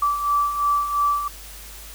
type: beating tone pair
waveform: sine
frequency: 1158 / 1160.9 Hz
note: D6 / D6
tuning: -25 / -20 cents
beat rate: 2.9 Hz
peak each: -26 / -19 dBFS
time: 0.02-1.28 s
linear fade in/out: 5 ms
effects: added 50 Hz sine -41 dBFS peak until 1.94 s + white hiss -41 dBFS RMS until 1.94 s